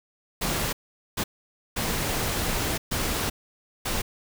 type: noise bursts at uneven times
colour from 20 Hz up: pink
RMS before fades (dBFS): -27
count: 5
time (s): 0.41-0.73 / 1.17-1.24 / 1.76-2.78 / 2.91-3.3 / 3.85-4.02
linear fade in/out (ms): 10
effects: none